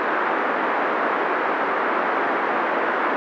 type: band-pass noise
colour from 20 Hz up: white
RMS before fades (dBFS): -22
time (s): 0-3.16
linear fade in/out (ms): 0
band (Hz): 270 to 1600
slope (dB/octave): 24
effects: none